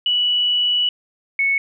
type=tone pair in turn; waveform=sine; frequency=2948 / 2209 Hz; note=F#7 / C#7; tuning=-7 / -7 cents; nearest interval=perfect fourth; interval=500 cents; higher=first; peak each=-15 dBFS; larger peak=neither; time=0.06-0.89 / 1.39-1.58 s; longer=first; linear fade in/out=2 ms; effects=none